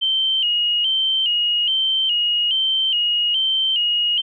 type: tone with vibrato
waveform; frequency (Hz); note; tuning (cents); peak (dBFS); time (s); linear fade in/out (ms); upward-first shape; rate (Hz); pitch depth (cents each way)
sine; 2994; F#7; +20; -16; 0.01-4.22; 20; square; 1.2; 68
effects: none